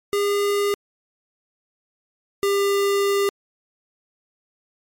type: tone pair in turn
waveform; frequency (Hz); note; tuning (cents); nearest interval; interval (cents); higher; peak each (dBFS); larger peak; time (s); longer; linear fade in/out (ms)
square; 405.9 / 399.6; G#4 / G4; -40 / +33; unison; 27; first; -19 / -18; second; 0.13-0.74 / 2.43-3.29; second; 0
effects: MP3 64 kbps